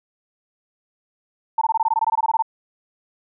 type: tone bursts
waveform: sine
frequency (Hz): 895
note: A5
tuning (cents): +29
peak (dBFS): -15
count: 16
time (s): 1.58-2.424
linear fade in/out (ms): 5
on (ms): 34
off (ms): 20
effects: none